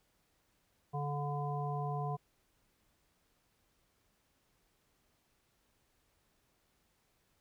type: harmonic tone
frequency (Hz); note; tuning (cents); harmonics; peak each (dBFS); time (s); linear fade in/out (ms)
144.7; D3; -25; 1 / 3 / 5 / 7; -36 / -44 / -40 / -43; 0.93-2.17; 20
effects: pink hiss -75 dBFS RMS until 7.4 s